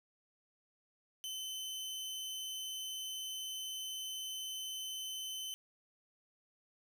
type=tone; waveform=sawtooth; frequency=3052 Hz; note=G7; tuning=47 cents flat; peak=-37 dBFS; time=1.24-5.54 s; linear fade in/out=0 ms; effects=none